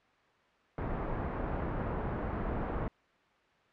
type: low-pass noise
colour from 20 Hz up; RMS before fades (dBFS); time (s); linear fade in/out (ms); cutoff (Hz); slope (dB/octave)
pink; -35; 0.78-2.88; 2; 1300; 12
effects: white hiss -65 dBFS RMS until 3.72 s + low-pass 2000 Hz 12 dB/octave